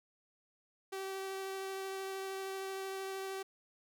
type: tone with vibrato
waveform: sawtooth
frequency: 385.3 Hz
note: G4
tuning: 30 cents flat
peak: -35 dBFS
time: 0.92-3.43 s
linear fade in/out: 10 ms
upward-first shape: triangle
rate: 13 Hz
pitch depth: 10 cents each way
effects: none